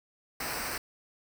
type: noise with comb filter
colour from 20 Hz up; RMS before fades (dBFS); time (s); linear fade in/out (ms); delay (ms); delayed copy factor
pink; -35; 0.4-0.78; 5; 0.29; -0.7
effects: none